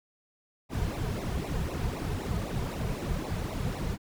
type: noise with flanger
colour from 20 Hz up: brown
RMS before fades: -32 dBFS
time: 0.69-3.98 s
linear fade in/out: 50 ms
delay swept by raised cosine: 0.61 to 3.71 ms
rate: 3.9 Hz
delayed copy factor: -0.95
effects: none